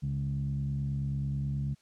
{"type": "tone with low-pass filter", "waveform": "15% pulse", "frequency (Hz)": 69.3, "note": "C#2", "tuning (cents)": 0, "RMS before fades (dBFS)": -32, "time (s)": [0.02, 1.75], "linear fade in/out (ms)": 20, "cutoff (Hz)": 160, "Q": 6.3, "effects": ["white hiss -67 dBFS RMS until 1.81 s", "low-pass 7000 Hz 12 dB/octave"]}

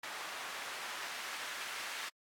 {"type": "noise with band-pass filter sweep", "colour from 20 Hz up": "white", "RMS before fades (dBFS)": -43, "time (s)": [0.03, 2.09], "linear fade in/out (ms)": 5, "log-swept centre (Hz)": [1200, 1800], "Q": 0.96, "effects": ["AAC 64 kbps"]}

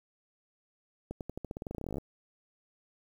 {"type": "accelerating click train", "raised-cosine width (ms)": 2, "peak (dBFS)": -24, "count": 22, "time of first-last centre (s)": [1.11, 1.983], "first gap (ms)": 98, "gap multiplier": 0.9, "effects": ["9-bit"]}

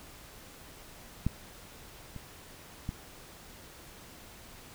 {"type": "clicks", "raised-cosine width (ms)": 5, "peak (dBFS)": [-15, -29, -21], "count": 3, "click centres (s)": [1.266, 2.163, 2.891], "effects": ["pink hiss -51 dBFS RMS until 4.74 s"]}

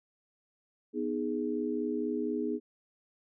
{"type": "chord", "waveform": "sine", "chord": "G# minor", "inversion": "first", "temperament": "equal", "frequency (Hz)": [246.9, 311.1, 415.3], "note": ["B3", "D#4", "G#4"], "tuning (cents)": [0, 0, 0], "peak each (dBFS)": -34, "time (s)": [0.93, 2.6], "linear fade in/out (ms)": 50, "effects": []}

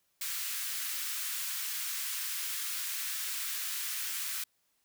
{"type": "high-pass noise", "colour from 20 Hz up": "white", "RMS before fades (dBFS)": -36, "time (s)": [0.21, 4.44], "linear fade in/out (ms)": 5, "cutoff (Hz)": 1300, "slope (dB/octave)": 24, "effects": ["white hiss -75 dBFS RMS until 4.84 s"]}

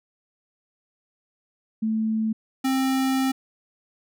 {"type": "tone pair in turn", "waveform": ["sine", "square"], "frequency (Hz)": [220, 264.5], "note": ["A3", "C4"], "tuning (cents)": [0, 19], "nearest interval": "minor third", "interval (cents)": 319, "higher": "second", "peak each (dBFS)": -21, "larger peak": "neither", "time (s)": [[1.82, 2.33], [2.64, 3.32]], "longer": "second", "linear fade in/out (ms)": 10, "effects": []}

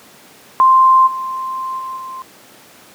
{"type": "tone with level steps", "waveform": "sine", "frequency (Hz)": 1046.5, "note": "C6", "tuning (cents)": 0, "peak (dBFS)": [-6, -20, -23, -26], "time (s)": [0.6, 2.22], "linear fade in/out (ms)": 0, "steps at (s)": [1.06, 1.78, 1.96], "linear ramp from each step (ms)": 20, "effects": ["pink hiss -43 dBFS RMS until 2.94 s", "high-pass 200 Hz 12 dB/octave"]}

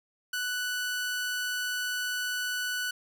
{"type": "tone", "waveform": "sawtooth", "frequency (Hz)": 1485, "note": "F#6", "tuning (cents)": 6, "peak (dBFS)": -26, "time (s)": [0.33, 2.91], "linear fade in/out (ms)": 5, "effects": []}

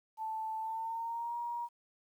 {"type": "tone with pitch glide", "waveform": "sine", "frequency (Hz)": [880, 948.6], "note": ["A5", "A#5"], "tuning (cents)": [0, 30], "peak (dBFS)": -35, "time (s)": [0.17, 1.69], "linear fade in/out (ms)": 50, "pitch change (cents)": 130, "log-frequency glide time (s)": [0.58, 1.37], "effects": ["11-bit"]}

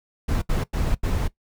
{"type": "noise bursts at uneven times", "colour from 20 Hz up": "brown", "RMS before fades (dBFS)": -22, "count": 4, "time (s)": [[0.28, 0.42], [0.49, 0.64], [0.73, 0.95], [1.03, 1.28]], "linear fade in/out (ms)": 10, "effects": ["noise-tail reverb RT60 0.1 s tail -18 dB re dry"]}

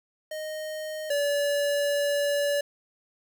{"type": "tone pair in turn", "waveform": "square", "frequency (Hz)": [620, 574.4], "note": ["D#5", "D5"], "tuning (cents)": [-6, -39], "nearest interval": "minor second", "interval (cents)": 133, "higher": "first", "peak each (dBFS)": [-33, -24], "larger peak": "second", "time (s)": [[0.31, 1.1], [1.1, 2.61]], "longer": "second", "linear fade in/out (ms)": 5, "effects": ["9-bit"]}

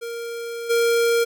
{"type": "tone with level steps", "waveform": "square", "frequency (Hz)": 466.8, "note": "A#4", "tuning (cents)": 2, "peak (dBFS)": [-29, -17], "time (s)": [0.01, 1.25], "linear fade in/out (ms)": 20, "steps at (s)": 0.69, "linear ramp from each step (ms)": 20, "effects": []}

